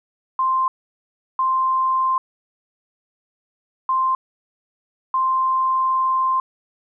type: tone bursts at uneven times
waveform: sine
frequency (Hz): 1046.5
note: C6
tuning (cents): 0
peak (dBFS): -16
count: 4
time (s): 0.39-0.68 / 1.39-2.18 / 3.89-4.15 / 5.14-6.4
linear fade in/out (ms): 2
effects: none